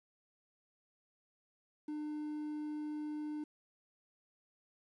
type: tone with quantisation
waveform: triangle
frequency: 301.2 Hz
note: D4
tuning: 44 cents sharp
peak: -36 dBFS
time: 1.88-3.44 s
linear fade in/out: 5 ms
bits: 11
effects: resampled to 22050 Hz